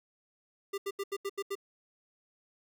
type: tone bursts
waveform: square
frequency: 397 Hz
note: G4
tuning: 22 cents sharp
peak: -33 dBFS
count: 7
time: 0.73-1.554 s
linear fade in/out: 10 ms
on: 50 ms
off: 79 ms
effects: none